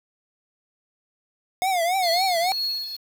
square tone with vibrato, 717 Hz, F5, 45 cents sharp, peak -21 dBFS, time 1.62-2.52 s, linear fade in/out 0 ms, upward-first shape triangle, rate 3.6 Hz, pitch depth 160 cents each way
triangle tone with tremolo, 4324 Hz, C#8, 44 cents flat, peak -21 dBFS, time 2.02-2.97 s, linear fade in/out 20 ms, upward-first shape triangle, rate 2 Hz, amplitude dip 70%
effects 7-bit

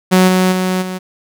sawtooth tone with level steps, 185 Hz, F#3, in tune, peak -3 / -6 / -10 / -17 dBFS, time 0.11-0.99 s, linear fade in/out 20 ms, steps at 0.27 / 0.51 / 0.81 s, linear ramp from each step 20 ms, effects none

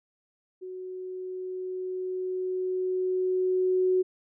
sine tone with level ramp, 370 Hz, F#4, in tune, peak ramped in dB -36 to -20 dBFS, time 0.61-4.03 s, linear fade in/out 20 ms, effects none

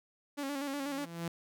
sawtooth tone with vibrato, 280 Hz, C#4, 18 cents sharp, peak -31 dBFS, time 0.37-1.06 s, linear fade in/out 20 ms, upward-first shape square, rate 8.2 Hz, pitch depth 49 cents each way
sawtooth tone with exponential growth, 168.5 Hz, E3, 38 cents sharp, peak -29 dBFS, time 0.68-1.28 s, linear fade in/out 2 ms, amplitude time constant 130 ms
effects none

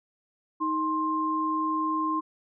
sine tone pair together, 313.7 / 1055 Hz, D#4 / C6, +14 / +14 cents, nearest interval octave + major sixth, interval 2100 cents, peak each -29 / -26 dBFS, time 0.6-2.21 s, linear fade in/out 20 ms, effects none

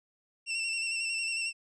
sawtooth tone with vibrato, 2700 Hz, E7, 41 cents sharp, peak -27 dBFS, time 0.46-1.53 s, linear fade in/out 50 ms, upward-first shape square, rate 11 Hz, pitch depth 27 cents each way, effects resampled to 22050 Hz

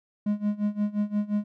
triangle tone with tremolo, 207.7 Hz, G#3, in tune, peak -19 dBFS, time 0.26-1.44 s, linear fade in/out 5 ms, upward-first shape sine, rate 5.7 Hz, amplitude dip 90%, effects none

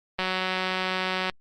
click train, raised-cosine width 0.3 ms, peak -11 dBFS, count 207, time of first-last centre 0.19-1.298 s, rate 186 Hz, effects Opus 24 kbps

